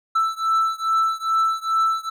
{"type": "beating tone pair", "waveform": "triangle", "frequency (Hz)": [1322, 1324.4], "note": ["E6", "E6"], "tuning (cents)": [5, 8], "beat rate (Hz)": 2.4, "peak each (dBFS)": [-19, -20], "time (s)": [0.15, 2.1], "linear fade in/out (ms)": 10, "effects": []}